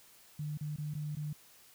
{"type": "tone with dropouts", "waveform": "sine", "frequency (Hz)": 150, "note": "D3", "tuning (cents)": 37, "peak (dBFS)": -35, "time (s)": [0.39, 1.33], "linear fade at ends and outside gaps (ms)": 5, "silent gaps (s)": [[0.575, 0.609], [0.762, 0.783], [0.939, 0.95], [1.153, 1.168]], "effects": ["white hiss -60 dBFS RMS until 1.74 s"]}